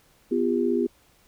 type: tone cluster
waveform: sine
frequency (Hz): 249.1 / 345.3 / 401.4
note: B3 / F4 / G4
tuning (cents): +15 / -20 / +41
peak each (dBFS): -25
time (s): 0.31-0.87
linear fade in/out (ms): 10
effects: pink hiss -60 dBFS RMS until 1.27 s